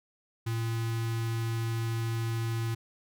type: tone with notch filter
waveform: square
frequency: 114.2 Hz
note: A#2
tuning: 35 cents flat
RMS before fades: -31 dBFS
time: 0.46-2.75 s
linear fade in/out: 10 ms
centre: 570 Hz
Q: 1.3
effects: none